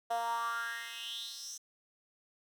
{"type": "tone with high-pass filter sweep", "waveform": "10% pulse", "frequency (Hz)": 232.2, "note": "A#3", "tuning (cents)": -7, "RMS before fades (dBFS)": -38, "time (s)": [0.1, 1.58], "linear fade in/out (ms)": 10, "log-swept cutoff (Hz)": [660, 6500], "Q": 5.7, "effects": []}